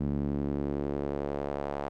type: tone with band-pass filter sweep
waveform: sawtooth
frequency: 71 Hz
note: C#2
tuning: 42 cents sharp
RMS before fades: -32 dBFS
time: 0-1.89 s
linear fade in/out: 10 ms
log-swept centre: 210 to 720 Hz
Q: 1.6
effects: none